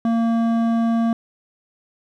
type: tone with hard clipping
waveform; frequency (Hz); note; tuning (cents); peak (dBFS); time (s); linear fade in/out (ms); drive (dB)
triangle; 229.6; A#3; -26; -18; 0.05-1.13; 2; 14
effects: none